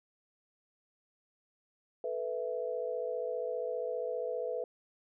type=chord; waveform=sine; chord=A suspended second; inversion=none; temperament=just; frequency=440 / 495 / 660 Hz; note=A4 / B4 / E5; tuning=0 / +4 / +2 cents; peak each=-39 / -35 / -39 dBFS; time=2.04-4.64 s; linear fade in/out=2 ms; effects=none